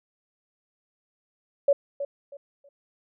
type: tone with echo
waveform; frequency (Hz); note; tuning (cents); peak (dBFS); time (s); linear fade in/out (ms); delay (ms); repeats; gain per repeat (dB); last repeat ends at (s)
sine; 564; C#5; +30; -15; 1.68-1.73; 5; 320; 3; -12; 2.69
effects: none